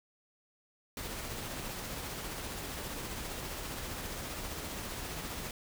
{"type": "noise with tremolo", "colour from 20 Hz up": "pink", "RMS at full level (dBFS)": -39, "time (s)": [0.97, 5.51], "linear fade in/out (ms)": 2, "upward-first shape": "triangle", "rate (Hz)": 15, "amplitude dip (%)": 30, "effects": []}